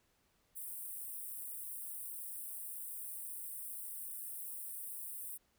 white high-pass noise, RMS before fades -45 dBFS, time 0.55-5.38 s, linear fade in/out 20 ms, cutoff 8400 Hz, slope 96 dB/octave, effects pink hiss -75 dBFS RMS until 5.58 s

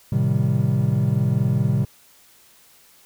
triangle chord, A half-diminished seventh, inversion none, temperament equal, 110 / 130.81 / 155.56 / 196 Hz, A2 / C3 / Eb3 / G3, 0 / 0 / 0 / 0 cents, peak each -21 / -18 / -23 / -23 dBFS, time 0.12-1.85 s, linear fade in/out 5 ms, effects white hiss -53 dBFS RMS until 3.05 s

